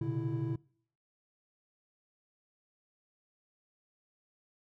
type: tone cluster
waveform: triangle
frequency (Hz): 120.1 / 131.6 / 143.8 / 330.6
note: B2 / C3 / D3 / E4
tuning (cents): -48 / +10 / -36 / +5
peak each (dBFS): -34 / -37 / -34 / -35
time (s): 0.01-0.56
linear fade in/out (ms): 5
effects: noise-tail reverb RT60 0.6 s tail -25 dB re dry + tanh soft clip ceiling -20 dBFS